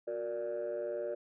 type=chord; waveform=sine; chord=Gb augmented; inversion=none; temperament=equal with one note detuned; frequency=364.9 / 466.2 / 587.3 Hz; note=Gb4 / Bb4 / D5; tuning=-24 / 0 / 0 cents; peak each=-39 / -38 / -35 dBFS; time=0.07-1.15 s; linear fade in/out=10 ms; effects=tanh soft clip ceiling -30 dBFS